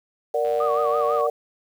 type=chord; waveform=sine; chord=Bb augmented; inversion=none; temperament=equal; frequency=466.2 / 587.3 / 740 Hz; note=Bb4 / D5 / F#5; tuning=0 / 0 / 0 cents; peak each=-23 / -23 / -27 dBFS; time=0.34-1.3 s; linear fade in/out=5 ms
type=click train; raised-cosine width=0.3 ms; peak=-27 dBFS; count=76; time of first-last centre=0.45-1.209 s; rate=98.8 Hz
type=tone with vibrato; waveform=sine; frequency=1174.7 Hz; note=D6; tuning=in tune; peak=-24 dBFS; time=0.6-1.27 s; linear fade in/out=5 ms; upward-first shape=sine; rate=6 Hz; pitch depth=110 cents each way
effects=8-bit